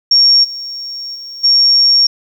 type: tone with level steps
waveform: sine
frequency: 5530 Hz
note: F8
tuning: 18 cents flat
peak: -5 / -22 / -26 / -6 dBFS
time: 0.11-2.07 s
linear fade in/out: 5 ms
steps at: 0.43 / 1.14 / 1.43 s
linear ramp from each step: 20 ms
effects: 7-bit